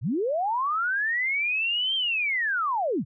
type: linear two-way sweep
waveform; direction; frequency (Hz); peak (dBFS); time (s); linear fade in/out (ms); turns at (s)
sine; up then down; 85.9 to 3184 to 93.4; -23; 0.01-3.05; 50; 1.95
effects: none